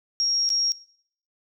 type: tone with dropouts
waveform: sine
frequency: 5588 Hz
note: F8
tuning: in tune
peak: -20 dBFS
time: 0.2-0.72 s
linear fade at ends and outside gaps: 0 ms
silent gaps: 0.491-0.502 s
effects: noise-tail reverb RT60 0.6 s tail -20 dB re dry